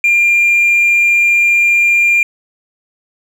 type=tone; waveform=triangle; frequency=2395 Hz; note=D7; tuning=33 cents sharp; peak=-5 dBFS; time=0.04-2.23 s; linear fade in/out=2 ms; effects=tanh soft clip ceiling -3 dBFS